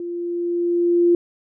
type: tone with level ramp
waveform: sine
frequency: 346.5 Hz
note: F4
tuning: 14 cents flat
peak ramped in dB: -26 to -11 dBFS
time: 0-1.15 s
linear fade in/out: 2 ms
effects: none